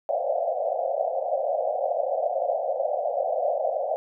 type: band-pass noise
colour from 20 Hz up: pink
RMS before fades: -26 dBFS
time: 0.09-3.96 s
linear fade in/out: 0 ms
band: 520 to 750 Hz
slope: 96 dB/octave
effects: none